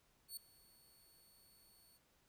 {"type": "tone with ADSR envelope", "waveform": "10% pulse", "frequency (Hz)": 4435, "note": "C#8", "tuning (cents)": 0, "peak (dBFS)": -37, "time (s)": [0.28, 1.99], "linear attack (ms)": 88, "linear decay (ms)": 6, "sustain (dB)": -23, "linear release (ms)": 32, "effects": ["pink hiss -75 dBFS RMS until 2.28 s"]}